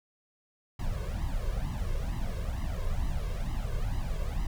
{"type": "noise with flanger", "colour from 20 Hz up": "brown", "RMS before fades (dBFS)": -31, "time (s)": [0.79, 4.47], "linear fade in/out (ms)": 5, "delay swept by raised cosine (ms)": [1, 1.89], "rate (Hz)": 2.2, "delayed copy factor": 0.9, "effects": []}